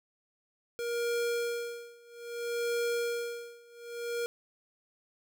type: tone with tremolo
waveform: square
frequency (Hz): 472.4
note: A#4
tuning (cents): +23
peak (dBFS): -29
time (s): 0.79-4.26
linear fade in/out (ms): 0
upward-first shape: sine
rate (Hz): 0.61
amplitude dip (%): 95
effects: none